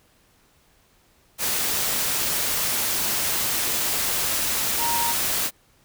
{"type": "tone in noise", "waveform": "sine", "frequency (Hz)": 936, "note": "A#5", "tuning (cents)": 7, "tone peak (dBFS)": -24, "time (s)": [4.78, 5.15], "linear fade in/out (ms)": 50, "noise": "white", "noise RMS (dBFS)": -24, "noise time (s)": [1.38, 5.51], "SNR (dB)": -3, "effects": ["pink hiss -60 dBFS RMS until 5.84 s"]}